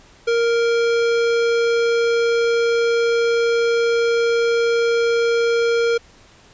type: tone with hard clipping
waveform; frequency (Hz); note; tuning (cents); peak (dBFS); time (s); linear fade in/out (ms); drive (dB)
sine; 466.2; A#4; 0; -17; 0.27-5.98; 10; 18
effects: pink hiss -49 dBFS RMS until 6.53 s + resampled to 16000 Hz